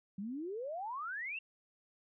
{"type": "exponential sweep", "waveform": "sine", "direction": "up", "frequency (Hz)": [187.5, 2784], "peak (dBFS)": -38, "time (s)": [0.18, 1.39], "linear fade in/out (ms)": 5, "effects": []}